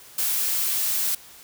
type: noise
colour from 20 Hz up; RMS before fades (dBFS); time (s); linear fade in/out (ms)
blue; -24; 0.18-1.15; 5
effects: white hiss -47 dBFS RMS until 1.43 s